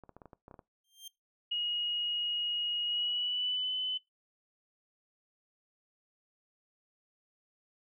clicks, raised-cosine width 1 ms, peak -36 dBFS, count 10, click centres 0.037 / 0.093 / 0.166 / 0.218 / 0.257 / 0.332 / 0.481 / 0.512 / 0.542 / 0.592 s
sawtooth tone with exponential growth, 3177 Hz, G7, 23 cents sharp, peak -38 dBFS, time 0.84-1.08 s, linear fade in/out 5 ms, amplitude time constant 51 ms
sine tone with pitch glide, 2886 to 3019 Hz, F#7 to F#7, -44 to +34 cents, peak -30 dBFS, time 1.51-3.98 s, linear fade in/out 10 ms, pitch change +78 cents, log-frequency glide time 2.85-3.72 s
effects noise-tail reverb RT60 0.2 s tail -21 dB re dry

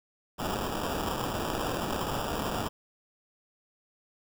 white noise with sample-and-hold, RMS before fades -32 dBFS, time 0.38-2.69 s, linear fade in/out 20 ms, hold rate 2100 Hz, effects none

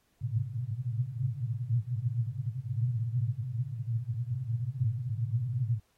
white band-pass noise, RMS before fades -32 dBFS, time 0.21-5.8 s, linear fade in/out 5 ms, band 110 to 130 Hz, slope 96 dB/octave, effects pink hiss -72 dBFS RMS until 5.97 s + AAC 48 kbps

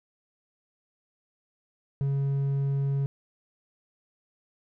sine tone with hard clipping, 138.59 Hz, C#3, in tune, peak -25 dBFS, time 2.01-3.06 s, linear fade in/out 0 ms, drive 3 dB, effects none

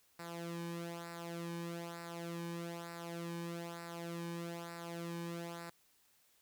sawtooth tone with flanger, 169.8 Hz, F3, 48 cents flat, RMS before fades -44 dBFS, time 0.19-5.7 s, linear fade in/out 5 ms, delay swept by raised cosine 0.31 to 1.51 ms, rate 1.1 Hz, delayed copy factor -0.7, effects white hiss -71 dBFS RMS until 6.41 s

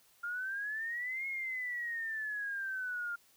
sine exponential two-way sweep, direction up then down, 1396.9 to 2173 to 1396.9 Hz, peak -35 dBFS, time 0.23-3.16 s, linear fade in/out 10 ms, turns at 1.27 s, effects white hiss -66 dBFS RMS until 3.36 s

